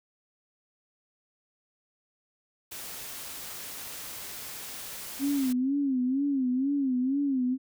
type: noise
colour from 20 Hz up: white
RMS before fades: -40 dBFS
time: 2.71-5.53 s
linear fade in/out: 10 ms
type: tone with vibrato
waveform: sine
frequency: 266.9 Hz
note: C4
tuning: 35 cents sharp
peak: -24 dBFS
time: 5.19-7.58 s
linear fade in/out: 50 ms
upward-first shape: sine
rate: 2.1 Hz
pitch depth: 120 cents each way
effects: none